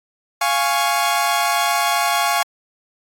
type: chord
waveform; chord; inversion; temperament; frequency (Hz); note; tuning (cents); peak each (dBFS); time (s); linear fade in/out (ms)
sawtooth; Db major; first; equal; 698.5 / 830.6 / 1108.7; F5 / Ab5 / Db6; 0 / 0 / 0; -17; 0.41-2.43; 5
effects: AAC 48 kbps